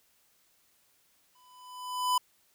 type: tone with exponential growth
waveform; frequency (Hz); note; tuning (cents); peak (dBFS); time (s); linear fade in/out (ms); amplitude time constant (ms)
square; 1000; B5; +21; -23; 1.35-2.18; 5; 180
effects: white hiss -68 dBFS RMS until 2.54 s